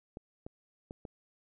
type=clicks; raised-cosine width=2 ms; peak=-29 dBFS; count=4; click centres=0.171 / 0.465 / 0.909 / 1.052 s; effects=none